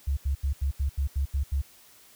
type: tone bursts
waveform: sine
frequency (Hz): 69.3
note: C#2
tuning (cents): 0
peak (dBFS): -23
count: 9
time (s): 0.07-1.618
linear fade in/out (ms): 10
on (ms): 100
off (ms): 81
effects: white hiss -55 dBFS RMS until 2.15 s